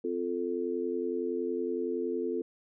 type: chord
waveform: sine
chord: F major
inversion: second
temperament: equal with one note detuned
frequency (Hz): 258.5 / 349.2 / 440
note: C4 / F4 / A4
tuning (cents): -21 / 0 / 0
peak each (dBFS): -36 / -33 / -33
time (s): 0.04-2.42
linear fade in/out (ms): 5
effects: none